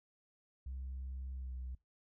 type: tone with pitch glide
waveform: sine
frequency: 65.41 to 63.36 Hz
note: C2 to B1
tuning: 0 to +45 cents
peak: -39 dBFS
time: 0.66-1.75 s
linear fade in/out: 5 ms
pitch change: -55 cents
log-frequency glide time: 1.35-1.52 s
effects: noise-tail reverb RT60 0.2 s tail -23 dB re dry + tanh soft clip ceiling -38 dBFS